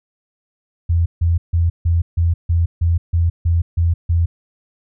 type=tone bursts; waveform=sine; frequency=84.5 Hz; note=E2; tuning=43 cents sharp; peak=-12 dBFS; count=11; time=0.89-4.26 s; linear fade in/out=10 ms; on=170 ms; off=150 ms; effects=none